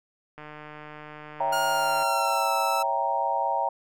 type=click train; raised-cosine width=0.5 ms; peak=-27 dBFS; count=250; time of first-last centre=0.38-2.029 s; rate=151 Hz
type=chord; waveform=sine; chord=C# diminished seventh; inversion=none; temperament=equal; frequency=554.4 / 659.3 / 784 / 932.3 Hz; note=C#5 / E5 / G5 / Bb5; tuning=0 / 0 / 0 / 0 cents; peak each=-32 / -31 / -28 / -26 dBFS; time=1.4-3.69 s; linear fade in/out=5 ms
type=tone with pitch glide; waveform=sawtooth; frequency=1420 to 1317.3 Hz; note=F6 to E6; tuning=+28 to -2 cents; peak=-24 dBFS; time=1.52-2.83 s; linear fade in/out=10 ms; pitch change=-130 cents; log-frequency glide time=1.66-2.51 s
effects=none